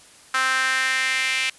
sawtooth tone with high-pass filter sweep, 261.6 Hz, C4, in tune, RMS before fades -22 dBFS, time 0.34-1.5 s, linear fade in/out 5 ms, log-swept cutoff 1400 to 2400 Hz, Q 3.5, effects white hiss -49 dBFS RMS until 1.58 s + resampled to 24000 Hz

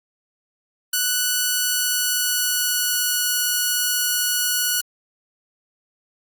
5% pulse tone with pitch glide, 1480 to 1467.2 Hz, F#6 to F#6, 0 to -15 cents, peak -8 dBFS, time 0.93-4.81 s, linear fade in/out 5 ms, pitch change -15 cents, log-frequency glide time 1.46-3.27 s, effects Opus 32 kbps

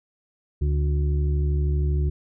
harmonic tone, 72.7 Hz, D2, 17 cents flat, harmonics 1 / 2 / 4 / 5, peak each -20 / -27 / -42 / -35 dBFS, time 0.61-2.1 s, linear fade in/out 10 ms, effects none

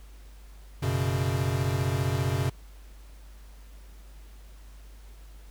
square chord, F# suspended fourth, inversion none, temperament equal with one note detuned, 93.52 / 123.47 / 138.59 Hz, F#2 / B2 / C#3, +19 / 0 / 0 cents, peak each -30 dBFS, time 0.82-2.5 s, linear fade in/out 10 ms, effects added 50 Hz sine -45 dBFS peak until 5.5 s + pink hiss -58 dBFS RMS until 5.5 s

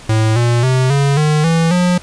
square tone with pitch steps, 110 / 119.26 / 129.31 / 140.2 / 152.01 / 164.81 / 178.7 Hz, A2 / A#2 / C3 / C#3 / D#3 / E3 / F3, 0 / +40 / -20 / +20 / -40 / 0 / +40 cents, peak -11 dBFS, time 0.09-1.98 s, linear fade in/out 5 ms, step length 270 ms, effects pink hiss -37 dBFS RMS until 2.02 s + resampled to 22050 Hz

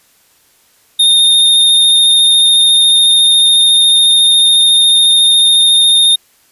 square tone with vibrato, 3666 Hz, A#7, 30 cents flat, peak -6 dBFS, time 0.99-6.16 s, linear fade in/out 10 ms, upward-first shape sine, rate 14 Hz, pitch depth 15 cents each way, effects white hiss -51 dBFS RMS until 6.51 s + resampled to 32000 Hz

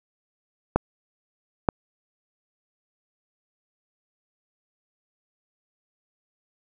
clicks, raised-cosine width 1 ms, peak -4 dBFS, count 2, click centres 0.76 / 1.688 s, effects none

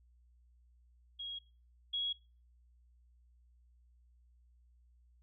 sine tone pair in turn, 3293 / 3322 Hz, G#7 / G#7, -15 / 0 cents, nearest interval unison, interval 15 cents, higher second, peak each -40 / -33 dBFS, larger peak second, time 1.19-1.39 / 1.93-2.13 s, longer neither, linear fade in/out 10 ms, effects noise-tail reverb RT60 0.4 s tail -23 dB re dry + added 60 Hz sine -63 dBFS peak until 5.22 s

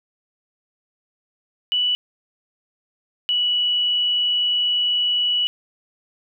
sine tone pair in turn, 2960 / 2943 Hz, F#7 / F#7, 0 / -10 cents, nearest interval unison, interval 10 cents, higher first, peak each -17 dBFS, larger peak neither, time 1.72-1.95 / 3.29-5.47 s, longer second, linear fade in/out 0 ms, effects none

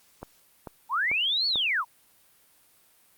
click train, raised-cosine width 1 ms, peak -23 dBFS, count 4, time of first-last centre 0.23-1.557 s, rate 2.26 Hz
sine linear two-way sweep, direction up then down, 830.6 to 4495 to 855 Hz, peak -23 dBFS, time 0.89-1.85 s, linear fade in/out 50 ms, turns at 1.47 s
effects white hiss -61 dBFS RMS until 3.17 s + Opus 48 kbps

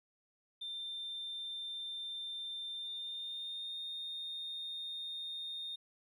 triangle tone with pitch glide, 3583 to 3667 Hz, A7 to A#7, +31 to -29 cents, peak -37 dBFS, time 0.61-5.76 s, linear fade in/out 10 ms, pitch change +40 cents, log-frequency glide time 2.7-3.77 s, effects tanh soft clip ceiling -37 dBFS

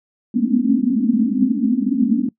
pink band-pass noise, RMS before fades -17 dBFS, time 0.34-2.29 s, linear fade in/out 5 ms, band 210 to 280 Hz, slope 96 dB/octave, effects noise-tail reverb RT60 0.1 s tail -21 dB re dry

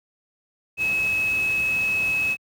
sine tone in noise, 2573 Hz, E7, 43 cents flat, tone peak -20 dBFS, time 0.77-2.37 s, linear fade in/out 50 ms, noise pink, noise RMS -37 dBFS, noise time 0.77-2.37 s, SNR +14 dB, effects high-pass 60 Hz 12 dB/octave

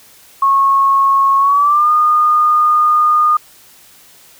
sine tone with pitch glide, 1095 to 1222 Hz, C#6 to D#6, -22 to -32 cents, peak -8 dBFS, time 0.42-3.37 s, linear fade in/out 5 ms, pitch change +190 cents, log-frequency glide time 1.38-1.91 s, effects white hiss -44 dBFS RMS until 4.39 s

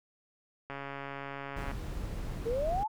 click train, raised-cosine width 0.5 ms, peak -25 dBFS, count 142, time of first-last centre 0.7-1.714 s, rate 139 Hz
brown noise, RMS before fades -37 dBFS, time 1.56-2.84 s, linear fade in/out 10 ms
sine exponential sweep, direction up, 440 to 898 Hz, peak -29 dBFS, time 2.45-2.88 s, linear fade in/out 20 ms
effects none

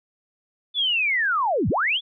sine linear two-way sweep, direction down then up, 3520 to 69.5 to 3520 Hz, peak -19 dBFS, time 0.74-2.01 s, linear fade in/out 50 ms, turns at 1.69 s, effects none

